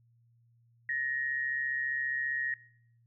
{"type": "tone pair together", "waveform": "sine", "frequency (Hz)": [1744, 1878.9], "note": ["A6", "A#6"], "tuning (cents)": [-16, 13], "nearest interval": "minor second", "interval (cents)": 129, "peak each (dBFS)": [-38, -31], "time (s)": [0.89, 2.54], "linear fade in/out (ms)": 2, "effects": ["noise-tail reverb RT60 0.6 s tail -19 dB re dry", "added 117 Hz sine -63 dBFS peak until 3.06 s"]}